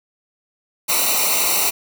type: noise with comb filter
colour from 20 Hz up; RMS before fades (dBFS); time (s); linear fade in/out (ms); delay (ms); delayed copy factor
white; -18; 0.88-1.71; 20; 0.6; -0.95
effects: none